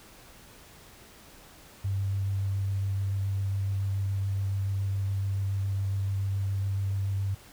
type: tone with vibrato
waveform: sine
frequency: 98 Hz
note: G2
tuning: in tune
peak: -26 dBFS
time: 1.84-7.35 s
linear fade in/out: 10 ms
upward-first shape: square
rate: 7.1 Hz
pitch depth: 8 cents each way
effects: pink hiss -52 dBFS RMS until 7.52 s